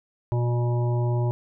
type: harmonic tone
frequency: 120.6 Hz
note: B2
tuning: 41 cents flat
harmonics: 1 / 3 / 5 / 7 / 8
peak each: -21 / -31 / -35 / -38 / -39 dBFS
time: 0.32-1.31 s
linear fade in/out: 0 ms
effects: none